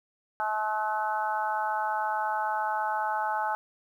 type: harmonic tone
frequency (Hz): 214.5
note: A3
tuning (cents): -44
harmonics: 3 / 4 / 5 / 6 / 7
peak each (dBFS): -37 / -28 / -38 / -35 / -35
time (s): 0.4-3.55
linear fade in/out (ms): 0
effects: 10-bit